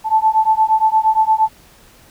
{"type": "beating tone pair", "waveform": "sine", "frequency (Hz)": [872, 880.6], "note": ["A5", "A5"], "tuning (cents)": [-16, 1], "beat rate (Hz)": 8.6, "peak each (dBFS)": -14, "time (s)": [0.04, 1.49], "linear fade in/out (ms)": 50, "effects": ["pink hiss -47 dBFS RMS until 2.1 s"]}